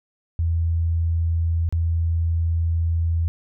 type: tone with dropouts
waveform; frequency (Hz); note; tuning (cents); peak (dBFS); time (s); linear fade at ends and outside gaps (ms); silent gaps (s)
sine; 83.1; E2; +15; -18; 0.39-3.28; 0; 1.69-1.725
effects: none